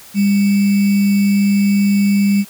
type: tone with sample-and-hold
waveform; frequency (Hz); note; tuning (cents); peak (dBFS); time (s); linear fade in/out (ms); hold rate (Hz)
sine; 200.6; G3; +40; -10; 0.14-2.45; 50; 2450
effects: white hiss -40 dBFS RMS until 2.49 s